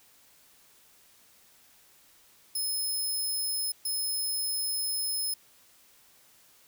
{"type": "tone bursts at uneven times", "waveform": "5% pulse", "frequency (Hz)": 5170, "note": "E8", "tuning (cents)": -34, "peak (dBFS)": -23, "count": 2, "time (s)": [[2.55, 3.72], [3.85, 5.34]], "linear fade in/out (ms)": 5, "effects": ["white hiss -60 dBFS RMS until 6.67 s"]}